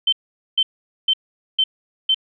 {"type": "tone bursts", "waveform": "sine", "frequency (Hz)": 3093, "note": "G7", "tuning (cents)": -24, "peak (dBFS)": -13, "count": 5, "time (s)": [0.07, 2.145], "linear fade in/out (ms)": 5, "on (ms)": 55, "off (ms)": 450, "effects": []}